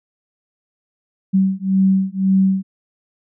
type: beating tone pair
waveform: sine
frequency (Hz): 190.5 / 192.4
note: G3 / G3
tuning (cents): -49 / -32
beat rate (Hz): 1.9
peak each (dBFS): -16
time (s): 1.33-2.63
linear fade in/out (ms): 20
effects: none